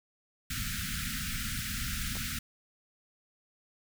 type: band-stop noise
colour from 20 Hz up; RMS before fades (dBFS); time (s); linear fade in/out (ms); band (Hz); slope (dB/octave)
pink; -35; 0.5-2.39; 5; 260 to 1300; 96
type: clicks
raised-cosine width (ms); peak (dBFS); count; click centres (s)
1; -31; 2; 2.155 / 2.169
effects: none